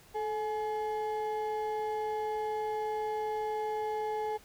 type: ring-modulated tone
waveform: triangle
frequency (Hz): 639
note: D#5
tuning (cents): +46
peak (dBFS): -26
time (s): 0.14-4.38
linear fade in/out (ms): 20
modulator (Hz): 205
effects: pink hiss -58 dBFS RMS until 4.44 s